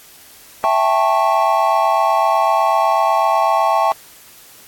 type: chord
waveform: triangle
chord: A dominant seventh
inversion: second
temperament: just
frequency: 660 / 792 / 880 / 1100 Hz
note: E5 / G5 / A5 / C#6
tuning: +2 / +18 / 0 / -14 cents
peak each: -16 dBFS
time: 0.64-3.92 s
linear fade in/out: 0 ms
effects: white hiss -43 dBFS RMS until 4.67 s + AAC 64 kbps